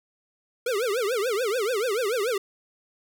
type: tone with vibrato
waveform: square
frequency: 451 Hz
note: A4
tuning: 43 cents sharp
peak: -24 dBFS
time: 0.66-2.38 s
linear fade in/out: 5 ms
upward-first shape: triangle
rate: 6.9 Hz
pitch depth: 300 cents each way
effects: none